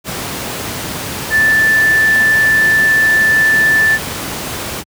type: tone in noise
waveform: sine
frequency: 1760 Hz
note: A6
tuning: in tune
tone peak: -8 dBFS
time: 1.3-3.99 s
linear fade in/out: 50 ms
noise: pink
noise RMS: -22 dBFS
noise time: 0.04-4.84 s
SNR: +11 dB
effects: high-pass 80 Hz 12 dB/octave